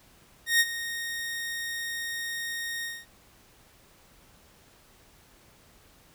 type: tone with ADSR envelope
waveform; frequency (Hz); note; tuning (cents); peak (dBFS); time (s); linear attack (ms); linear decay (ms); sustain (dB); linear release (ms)
sawtooth; 1858; A#6; -6; -14; 0.46-3.06; 140; 43; -14; 220
effects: pink hiss -58 dBFS RMS until 6.14 s